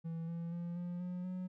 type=tone with pitch steps; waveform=triangle; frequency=164.81 / 168.37 / 172.01 / 175.72 / 179.52 / 183.4 Hz; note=E3 / E3 / F3 / F3 / F3 / F#3; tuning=0 / +37 / -26 / +11 / +48 / -15 cents; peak=-36 dBFS; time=0.04-1.48 s; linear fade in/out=20 ms; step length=240 ms; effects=none